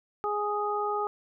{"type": "harmonic tone", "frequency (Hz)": 415.3, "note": "G#4", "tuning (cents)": 0, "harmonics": [1, 2, 3], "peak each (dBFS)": [-31, -31, -31], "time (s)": [0.24, 1.07], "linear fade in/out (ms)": 0, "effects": []}